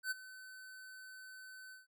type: tone with ADSR envelope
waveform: square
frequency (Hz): 1520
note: F#6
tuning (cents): +46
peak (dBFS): -34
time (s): 0.03-1.87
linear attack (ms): 80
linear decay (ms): 21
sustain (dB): -17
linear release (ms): 150
effects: none